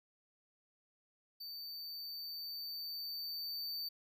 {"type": "tone with level ramp", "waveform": "square", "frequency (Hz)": 4579, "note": "D8", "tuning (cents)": -45, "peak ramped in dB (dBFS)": [-45, -39], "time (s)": [1.4, 3.89], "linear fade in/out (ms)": 10, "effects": []}